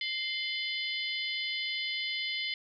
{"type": "harmonic tone with a mistuned harmonic", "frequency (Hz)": 697, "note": "F5", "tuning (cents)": -4, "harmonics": [3, 4, 5, 6, 7], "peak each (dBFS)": [-35, -37, -39, -41, -42], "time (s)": [0.01, 2.54], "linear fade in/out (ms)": 2, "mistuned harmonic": 4, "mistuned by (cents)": 140, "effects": []}